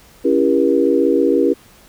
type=chord; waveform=sine; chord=C# diminished seventh; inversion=none; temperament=just; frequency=277.2 / 332.6 / 399.1 / 479 Hz; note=C#4 / E4 / G4 / Bb4; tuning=0 / +16 / +31 / +47 cents; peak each=-17 dBFS; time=0.24-1.54 s; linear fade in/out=20 ms; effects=pink hiss -47 dBFS RMS until 1.88 s